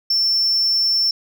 sine tone, 5390 Hz, E8, 38 cents sharp, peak -12 dBFS, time 0.1-1.11 s, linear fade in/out 5 ms, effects tanh soft clip ceiling -14 dBFS

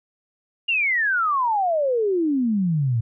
sine exponential sweep, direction down, 2861 to 109.4 Hz, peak -18 dBFS, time 0.68-3.01 s, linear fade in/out 10 ms, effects none

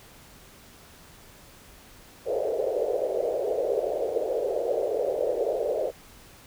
white band-pass noise, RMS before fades -27 dBFS, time 2.25-5.92 s, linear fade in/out 50 ms, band 410 to 600 Hz, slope 48 dB/octave, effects pink hiss -51 dBFS RMS until 6.46 s

